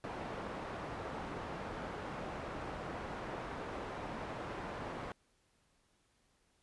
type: low-pass noise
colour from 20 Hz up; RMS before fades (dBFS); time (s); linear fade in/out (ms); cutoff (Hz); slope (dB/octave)
white; -43; 0.04-5.12; 0; 1000; 12
effects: pink hiss -74 dBFS RMS until 6.62 s + resampled to 24000 Hz